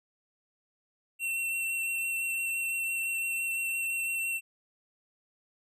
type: tone with vibrato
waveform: square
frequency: 2711 Hz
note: E7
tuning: 48 cents sharp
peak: -30 dBFS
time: 1.19-4.41 s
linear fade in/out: 50 ms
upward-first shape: sine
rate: 5.9 Hz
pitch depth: 12 cents each way
effects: none